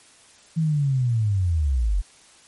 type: linear sweep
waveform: sine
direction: down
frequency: 164.81 to 42.28 Hz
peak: -18 dBFS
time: 0.56-2.02 s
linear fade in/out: 20 ms
effects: white hiss -52 dBFS RMS until 2.47 s + MP3 48 kbps